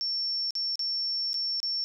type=tone with dropouts; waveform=sine; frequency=5440 Hz; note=F8; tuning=46 cents flat; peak=-27 dBFS; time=0.01-1.84 s; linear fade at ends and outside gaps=0 ms; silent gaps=0.507-0.553 / 0.756-0.793 / 1.332-1.342 / 1.602-1.63 s; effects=none